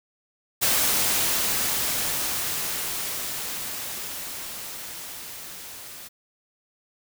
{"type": "noise with level ramp", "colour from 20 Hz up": "white", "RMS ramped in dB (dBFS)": [-21, -41], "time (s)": [0.61, 6.09], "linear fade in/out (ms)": 20, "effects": []}